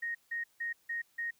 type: tone bursts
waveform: sine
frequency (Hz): 1864.7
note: A#6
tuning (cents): 0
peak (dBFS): -33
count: 5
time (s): 0.02-1.31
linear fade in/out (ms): 10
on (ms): 130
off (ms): 160
effects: white hiss -70 dBFS RMS until 1.39 s